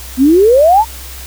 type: exponential sweep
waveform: sine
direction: up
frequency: 245.5 to 932.3 Hz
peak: -4 dBFS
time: 0.17-0.85 s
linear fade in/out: 50 ms
effects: added 64 Hz sine -29 dBFS peak until 1.26 s + white hiss -31 dBFS RMS until 1.26 s